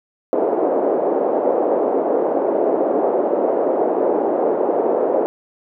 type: band-pass noise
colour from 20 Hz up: white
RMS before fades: -18 dBFS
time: 0.33-5.26 s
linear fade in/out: 0 ms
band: 330 to 620 Hz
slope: 24 dB/octave
effects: none